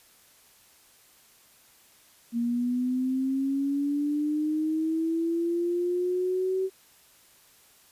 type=linear sweep; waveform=sine; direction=up; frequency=233.1 to 381.6 Hz; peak=-24 dBFS; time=2.32-6.7 s; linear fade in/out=50 ms; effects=white hiss -58 dBFS RMS until 7.91 s + resampled to 32000 Hz